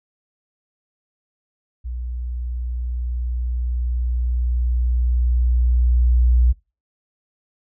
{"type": "tone with level ramp", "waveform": "sine", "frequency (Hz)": 60.7, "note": "B1", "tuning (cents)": -29, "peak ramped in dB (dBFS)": [-25, -11], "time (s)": [1.84, 6.53], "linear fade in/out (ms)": 20, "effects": ["noise-tail reverb RT60 0.3 s tail -24 dB re dry"]}